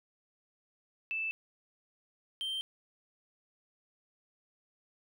sine / triangle tone pair in turn, 2639 / 3138 Hz, E7 / G7, +1 / +1 cents, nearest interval minor third, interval 300 cents, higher second, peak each -32 / -32 dBFS, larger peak neither, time 1.11-1.31 / 2.41-2.61 s, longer neither, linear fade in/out 0 ms, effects none

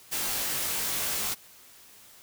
white noise with comb filter, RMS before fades -30 dBFS, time 0.11-1.35 s, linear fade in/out 20 ms, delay 18 ms, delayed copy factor -0.9, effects white hiss -53 dBFS RMS until 2.22 s

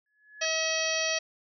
sine tone with exponential growth, 1700 Hz, G#6, 40 cents sharp, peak -38 dBFS, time 0.06-0.45 s, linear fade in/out 2 ms, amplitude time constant 84 ms
harmonic tone, 641 Hz, E5, 49 cents flat, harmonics 1 / 2 / 3 / 4 / 5 / 6 / 7 / 8 / 9, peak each -32 / -41 / -34 / -33 / -35 / -41 / -35 / -41 / -33 dBFS, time 0.41-1.19 s, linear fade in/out 10 ms
effects none

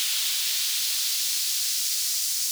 pink noise with high-pass filter sweep, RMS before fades -26 dBFS, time 0-2.51 s, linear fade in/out 0 ms, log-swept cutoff 3500 to 5400 Hz, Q 1.6, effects none

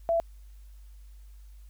sine tone, 669 Hz, E5, 25 cents sharp, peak -22 dBFS, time 0.09-0.2 s, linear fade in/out 0 ms, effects added 50 Hz sine -46 dBFS peak until 1.69 s + white hiss -67 dBFS RMS until 1.69 s

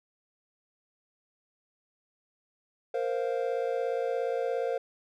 triangle chord, Bb suspended second, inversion none, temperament equal, 466.2 / 523.3 / 698.5 Hz, Bb4 / C5 / F5, 0 / 0 / 0 cents, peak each -29 / -29 / -34 dBFS, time 2.94-4.78 s, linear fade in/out 5 ms, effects none

